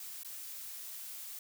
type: noise with dropouts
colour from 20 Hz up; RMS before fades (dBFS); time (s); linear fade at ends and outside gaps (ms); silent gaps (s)
blue; -45; 0-1.39; 2; 0.233-0.247
effects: none